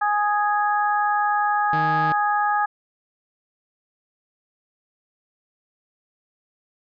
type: harmonic tone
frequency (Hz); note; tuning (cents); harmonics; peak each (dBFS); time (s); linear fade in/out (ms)
415.3; G#4; 0; 2 / 3 / 4; -20 / -24 / -26; 0.01-2.66; 10
type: tone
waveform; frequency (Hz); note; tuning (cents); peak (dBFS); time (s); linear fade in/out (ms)
sawtooth; 155.56; D#3; 0; -22; 1.73-2.12; 0
effects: resampled to 11025 Hz